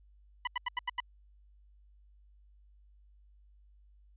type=tone bursts; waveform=20% pulse; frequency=987.8 Hz; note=B5; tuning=in tune; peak=-25 dBFS; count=6; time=0.45-1.003 s; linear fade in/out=5 ms; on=23 ms; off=83 ms; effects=added 50 Hz sine -58 dBFS peak until 4.16 s + resampled to 8000 Hz